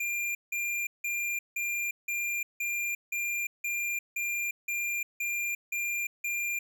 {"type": "tone bursts", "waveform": "square", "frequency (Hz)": 2395, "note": "D7", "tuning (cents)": 33, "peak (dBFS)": -30, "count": 13, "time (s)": [0, 6.59], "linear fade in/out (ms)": 5, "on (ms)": 350, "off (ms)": 170, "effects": []}